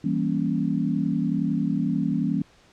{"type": "chord", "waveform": "sine", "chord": "E diminished seventh", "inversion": "none", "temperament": "equal with one note detuned", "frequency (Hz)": [164.81, 196, 235.1, 277.2], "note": ["E3", "G3", "Bb3", "Db4"], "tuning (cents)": [0, 0, 15, 0], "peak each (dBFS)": -27, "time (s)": [0.04, 2.42], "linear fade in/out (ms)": 5, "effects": ["pink hiss -56 dBFS RMS until 2.72 s", "low-pass 6000 Hz 12 dB/octave"]}